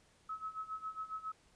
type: tone with tremolo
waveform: sine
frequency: 1289 Hz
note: E6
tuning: 39 cents flat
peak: -37 dBFS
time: 0.29-1.32 s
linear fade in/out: 5 ms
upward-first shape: sine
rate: 7.3 Hz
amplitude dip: 85%
effects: pink hiss -68 dBFS RMS until 1.55 s + resampled to 22050 Hz